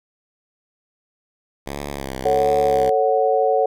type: tone with vibrato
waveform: 5% pulse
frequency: 68.6 Hz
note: C#2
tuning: 17 cents flat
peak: -16 dBFS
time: 1.66-2.9 s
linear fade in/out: 10 ms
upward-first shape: sine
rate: 1.4 Hz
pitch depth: 83 cents each way
type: chord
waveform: sine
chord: F# minor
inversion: first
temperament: just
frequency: 444 / 555 / 740 Hz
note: A4 / C#5 / F#5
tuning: +16 / +2 / 0 cents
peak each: -19 dBFS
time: 2.25-3.66 s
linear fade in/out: 5 ms
effects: none